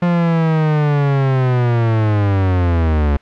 45% pulse linear sweep, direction down, 176.3 to 70.1 Hz, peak -12 dBFS, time 0.02-3.17 s, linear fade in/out 5 ms, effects white hiss -49 dBFS RMS until 3.21 s + low-pass 2000 Hz 12 dB/octave

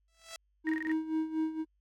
5% pulse tone with exponential growth, 659.3 Hz, E5, in tune, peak -28 dBFS, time 0.08-0.36 s, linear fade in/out 1 ms, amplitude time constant 59 ms
triangle tone with tremolo, 316.6 Hz, D#4, 30 cents sharp, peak -25 dBFS, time 0.64-1.65 s, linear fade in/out 50 ms, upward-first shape sine, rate 4.2 Hz, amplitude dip 75%
sine tone bursts, 1864.7 Hz, A#6, in tune, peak -34 dBFS, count 6, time 0.67-0.916 s, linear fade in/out 0 ms, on 21 ms, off 24 ms
effects added 50 Hz sine -70 dBFS peak until 1.8 s + AAC 48 kbps

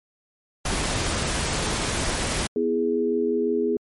pink noise, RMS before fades -25 dBFS, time 0.65-2.47 s, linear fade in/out 5 ms
sine chord, E major, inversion second, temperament equal, 246.9 / 329.6 / 415.3 Hz, B3 / E4 / G#4, 0 / 0 / 0 cents, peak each -26 / -27 / -22 dBFS, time 2.56-3.77 s, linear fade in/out 2 ms
effects MP3 48 kbps

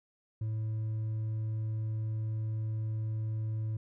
sine tone with hard clipping, 109.5 Hz, A2, 8 cents flat, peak -32 dBFS, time 0.41-3.77 s, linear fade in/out 5 ms, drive 2 dB, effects none

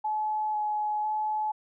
sine tone with vibrato, 851 Hz, G#5, 42 cents sharp, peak -26 dBFS, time 0.04-1.52 s, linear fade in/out 10 ms, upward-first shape square, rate 1 Hz, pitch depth 11 cents each way, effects none

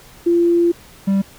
sine / triangle tone pair in turn, 343.1 / 195.74 Hz, F4 / G3, -31 / -2 cents, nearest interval minor seventh, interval 971 cents, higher first, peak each -11 / -11 dBFS, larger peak neither, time 0.26-0.72 / 1.07-1.22 s, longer first, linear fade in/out 10 ms, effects pink hiss -44 dBFS RMS until 1.38 s

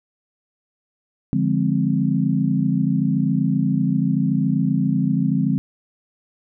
sine chord, D half-diminished seventh, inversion none, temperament equal, 146.83 / 174.61 / 207.7 / 261.6 Hz, D3 / F3 / Ab3 / C4, 0 / 0 / 0 / 0 cents, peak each -22 dBFS, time 1.33-5.58 s, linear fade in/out 0 ms, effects none

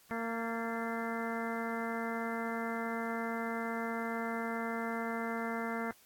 harmonic tone with a mistuned harmonic, 229.4 Hz, A#3, 28 cents flat, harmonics 1 / 2 / 3 / 4 / 5 / 6 / 7 / 8 / 9, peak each -38 / -41 / -42 / -44 / -46 / -43 / -48 / -46 / -46 dBFS, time 0.11-5.91 s, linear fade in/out 0 ms, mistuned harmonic 8, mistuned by -66 cents, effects white hiss -63 dBFS RMS until 6.05 s + AAC 64 kbps

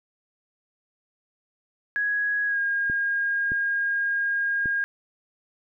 sine tone with pitch glide, 1664 to 1623.2 Hz, G#6 to G#6, +3 to -40 cents, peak -22 dBFS, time 1.96-4.84 s, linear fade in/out 0 ms, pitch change -43 cents, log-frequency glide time 2.46-2.59 s
clicks, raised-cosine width 3 ms, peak -22 dBFS, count 3, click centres 2.899 / 3.519 / 4.658 s
effects none

